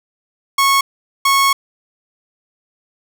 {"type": "tone bursts at uneven times", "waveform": "sawtooth", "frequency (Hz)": 1100, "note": "C#6", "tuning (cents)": -14, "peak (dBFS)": -7, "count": 2, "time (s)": [[0.58, 0.81], [1.25, 1.53]], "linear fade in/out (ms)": 5, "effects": []}